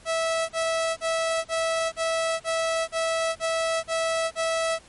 sawtooth tone bursts, 654 Hz, E5, 14 cents flat, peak -19 dBFS, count 10, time 0.05-4.792 s, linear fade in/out 50 ms, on 440 ms, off 38 ms, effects pink hiss -52 dBFS RMS until 4.88 s + MP3 48 kbps

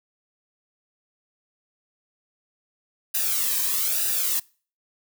blue noise with flanger, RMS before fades -24 dBFS, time 3.14-4.4 s, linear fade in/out 10 ms, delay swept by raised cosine 0.91 to 1.44 ms, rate 1.1 Hz, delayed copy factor -0.8, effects noise-tail reverb RT60 0.4 s tail -24 dB re dry

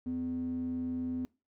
square tone with band-pass filter, 84.7 Hz, E2, 48 cents sharp, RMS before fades -35 dBFS, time 0.06-1.25 s, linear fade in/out 0 ms, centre 240 Hz, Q 8.4, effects noise-tail reverb RT60 0.3 s tail -23 dB re dry

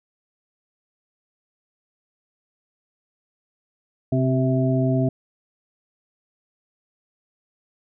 harmonic tone with a mistuned harmonic, 130.81 Hz, C3, in tune, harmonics 1 / 2 / 3 / 5, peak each -20 / -22 / -28 / -26 dBFS, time 4.12-5.09 s, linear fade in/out 5 ms, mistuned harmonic 3, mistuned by -30 cents, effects none

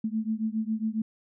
sine beating tone pair, 216.6 / 223.9 Hz, A3 / A3, -27 / +30 cents, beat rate 7.3 Hz, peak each -29 / -30 dBFS, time 0.04-1.02 s, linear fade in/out 5 ms, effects none

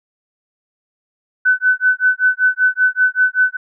sine tone with tremolo, 1507 Hz, F#6, 31 cents sharp, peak -8 dBFS, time 1.45-3.57 s, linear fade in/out 10 ms, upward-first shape sine, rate 5.2 Hz, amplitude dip 100%, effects none

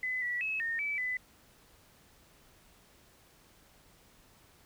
sine tone with pitch steps, 2016 / 1948 / 2581 / 1836 / 2304 / 2004 Hz, B6 / B6 / E7 / A#6 / D7 / B6, +35 / -24 / -37 / -27 / -34 / +25 cents, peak -31 dBFS, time 0.03-1.17 s, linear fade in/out 2 ms, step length 190 ms, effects pink hiss -62 dBFS RMS until 4.65 s

